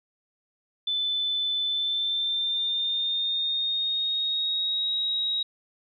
sine tone with pitch glide, 3513 to 3809 Hz, A7 to A#7, -3 to +37 cents, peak -24 dBFS, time 0.87-5.43 s, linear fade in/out 5 ms, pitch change +140 cents, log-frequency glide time 1.64-4.93 s, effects none

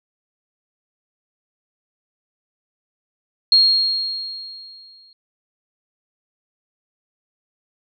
sine tone with exponential decay, 4260 Hz, C8, 30 cents sharp, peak -8 dBFS, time 3.52-5.13 s, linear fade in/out 2 ms, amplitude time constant 350 ms, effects none

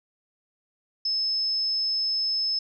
sine tone, 5220 Hz, E8, 18 cents flat, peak -23 dBFS, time 1.05-2.59 s, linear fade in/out 5 ms, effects none

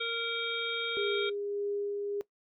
harmonic tone, 463.3 Hz, A#4, 11 cents flat, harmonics 1 / 3 / 5 / 7 / 8, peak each -37 / -37 / -37 / -37 / -37 dBFS, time 0-1.3 s, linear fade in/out 10 ms
sine tone with tremolo, 406.7 Hz, G#4, 36 cents flat, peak -30 dBFS, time 0.97-2.21 s, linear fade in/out 0 ms, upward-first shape sine, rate 1.7 Hz, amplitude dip 25%
effects noise-tail reverb RT60 0.1 s tail -19 dB re dry

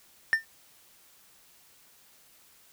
triangle tone with exponential decay, 1802 Hz, A6, 41 cents sharp, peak -14 dBFS, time 0.33-0.45 s, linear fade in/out 0 ms, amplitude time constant 24 ms, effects white hiss -59 dBFS RMS until 2.72 s

